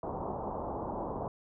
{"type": "low-pass noise", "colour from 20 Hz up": "white", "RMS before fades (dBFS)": -37, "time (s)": [0.03, 1.28], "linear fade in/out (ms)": 2, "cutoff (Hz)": 1000, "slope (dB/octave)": 48, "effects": []}